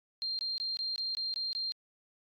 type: tone bursts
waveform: sine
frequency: 4186 Hz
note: C8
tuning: in tune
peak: -32 dBFS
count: 8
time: 0.22-1.72 s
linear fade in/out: 0 ms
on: 170 ms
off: 20 ms
effects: AAC 48 kbps